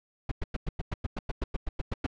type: noise bursts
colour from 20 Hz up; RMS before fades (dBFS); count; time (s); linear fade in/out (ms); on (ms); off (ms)
brown; -29; 15; 0.29-2.065; 5; 25; 100
effects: low-pass 4000 Hz 12 dB/octave